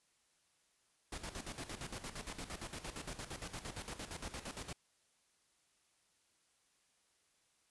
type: noise with tremolo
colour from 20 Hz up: pink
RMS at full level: -44 dBFS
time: 1.12-4.73 s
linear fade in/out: 5 ms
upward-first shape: square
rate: 8.7 Hz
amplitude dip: 70%
effects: white hiss -75 dBFS RMS until 7.7 s + resampled to 24000 Hz